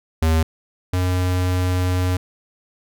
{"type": "tone pair in turn", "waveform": "square", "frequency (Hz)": [80.3, 91], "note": ["E2", "F#2"], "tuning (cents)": [-45, -28], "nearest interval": "major second", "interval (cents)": 217, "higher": "second", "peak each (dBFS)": [-15, -18], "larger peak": "first", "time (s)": [[0.22, 0.43], [0.93, 2.17]], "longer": "second", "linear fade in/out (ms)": 5, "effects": []}